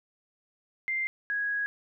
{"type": "tone pair in turn", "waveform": "sine", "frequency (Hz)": [2093, 1658], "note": ["C7", "G#6"], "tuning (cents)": [0, -3], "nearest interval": "major third", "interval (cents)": 403, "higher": "first", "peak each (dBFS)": -27, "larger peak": "neither", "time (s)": [[0.88, 1.07], [1.3, 1.66]], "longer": "second", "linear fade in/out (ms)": 0, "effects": []}